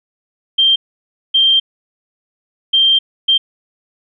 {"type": "tone bursts at uneven times", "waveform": "sine", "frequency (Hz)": 3165, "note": "G7", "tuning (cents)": 16, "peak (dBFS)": -8, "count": 4, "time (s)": [[0.58, 0.76], [1.34, 1.6], [2.73, 2.99], [3.28, 3.38]], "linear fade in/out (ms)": 10, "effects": []}